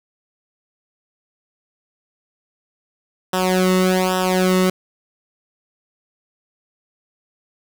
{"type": "tone with flanger", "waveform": "sawtooth", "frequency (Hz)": 185, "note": "F#3", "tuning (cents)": 0, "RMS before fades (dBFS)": -17, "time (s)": [3.33, 4.7], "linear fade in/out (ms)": 5, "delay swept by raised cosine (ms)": [0.45, 1.26], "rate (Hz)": 1.2, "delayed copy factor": -1, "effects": ["7-bit"]}